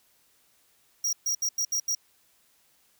square tone bursts at uneven times, 5690 Hz, F8, 31 cents sharp, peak -25 dBFS, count 6, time 1.04-1.13 / 1.26-1.35 / 1.42-1.49 / 1.58-1.65 / 1.72-1.8 / 1.88-1.95 s, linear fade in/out 5 ms, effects white hiss -65 dBFS RMS until 2.99 s

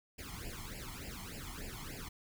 pink noise with flanger, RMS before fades -45 dBFS, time 0.18-2.09 s, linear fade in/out 10 ms, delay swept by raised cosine 0.4 to 0.97 ms, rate 3.4 Hz, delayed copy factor +0.95, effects none

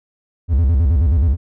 triangle tone with vibrato, 74.7 Hz, D2, 30 cents sharp, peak -9 dBFS, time 0.48-1.37 s, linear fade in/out 50 ms, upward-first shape square, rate 9.4 Hz, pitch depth 220 cents each way, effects none

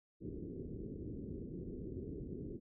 white low-pass noise, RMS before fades -45 dBFS, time 0.2-2.6 s, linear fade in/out 50 ms, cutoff 410 Hz, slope 48 dB/octave, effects none

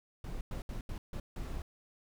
brown noise bursts at uneven times, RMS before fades -39 dBFS, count 6, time 0.24-0.41 / 0.51-0.62 / 0.69-0.81 / 0.89-0.98 / 1.13-1.2 / 1.36-1.62 s, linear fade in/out 2 ms, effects none

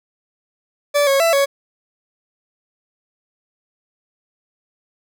40% pulse tone with pitch steps, 579 / 549 / 666 / 557 Hz, D5 / C#5 / E5 / C#5, -25 / -17 / +18 / +8 cents, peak -12 dBFS, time 0.94-1.46 s, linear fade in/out 20 ms, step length 130 ms, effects none

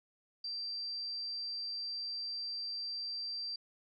sine tone, 4699 Hz, D8, in tune, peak -37 dBFS, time 0.44-3.56 s, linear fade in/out 5 ms, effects none

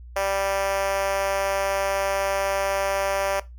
5% pulse tone with high-pass filter, 196 Hz, G3, in tune, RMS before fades -24 dBFS, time 0.16-3.4 s, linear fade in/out 5 ms, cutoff 580 Hz, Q 4.2, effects noise-tail reverb RT60 0.2 s tail -17 dB re dry + added 60 Hz sine -39 dBFS peak until 3.58 s

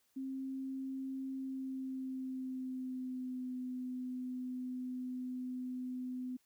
sine tone with pitch glide, 265.9 to 252.9 Hz, C4 to B3, +28 to +41 cents, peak -38 dBFS, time 0.16-6.37 s, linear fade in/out 10 ms, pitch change -87 cents, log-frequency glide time 1.34-3.56 s, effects white hiss -75 dBFS RMS until 6.45 s

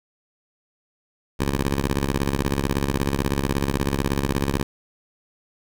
10% pulse ring-modulated tone, 68.9 Hz, C#2, 10 cents flat, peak -10 dBFS, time 1.39-4.63 s, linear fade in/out 5 ms, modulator 26.3 Hz, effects none

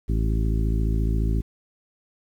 harmonic tone with a mistuned harmonic, 54.4 Hz, A1, 19 cents flat, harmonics 1 / 2 / 3 / 4 / 5 / 6 / 7, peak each -21 / -27 / -31 / -33 / -35 / -37 / -38 dBFS, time 0.08-1.42 s, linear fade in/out 20 ms, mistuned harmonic 7, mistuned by +36 cents, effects 9-bit

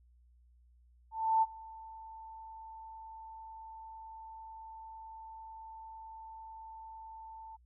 sine tone with ADSR envelope, 889 Hz, A5, 18 cents sharp, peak -23 dBFS, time 1.11-7.57 s, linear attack 310 ms, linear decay 36 ms, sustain -23 dB, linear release 20 ms, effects added 60 Hz sine -61 dBFS peak until 7.65 s

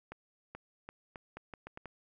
accelerating click train, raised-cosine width 0.5 ms, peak -29 dBFS, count 9, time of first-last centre 0.12-1.857 s, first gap 430 ms, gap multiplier 0.79, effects none

